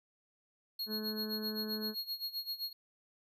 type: tone with tremolo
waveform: square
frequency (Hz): 4300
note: C8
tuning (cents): +47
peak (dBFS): -35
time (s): 0.79-2.73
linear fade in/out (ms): 5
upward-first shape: sine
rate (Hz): 7.7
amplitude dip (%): 85
type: harmonic tone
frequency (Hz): 215.1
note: A3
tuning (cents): -39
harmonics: 1 / 2 / 3 / 4 / 5 / 6 / 7 / 8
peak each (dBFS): -39 / -43 / -57 / -61 / -57 / -64 / -54 / -59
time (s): 0.86-1.95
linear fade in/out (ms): 50
effects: none